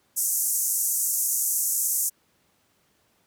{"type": "band-pass noise", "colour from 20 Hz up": "white", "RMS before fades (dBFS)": -25, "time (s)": [0.16, 2.1], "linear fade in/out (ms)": 20, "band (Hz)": [6200, 14000], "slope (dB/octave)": 48, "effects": ["pink hiss -66 dBFS RMS until 3.26 s", "high-pass 100 Hz 12 dB/octave"]}